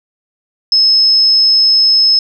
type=tone; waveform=sine; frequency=5190 Hz; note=E8; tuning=28 cents flat; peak=-6 dBFS; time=0.72-2.19 s; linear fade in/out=2 ms; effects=none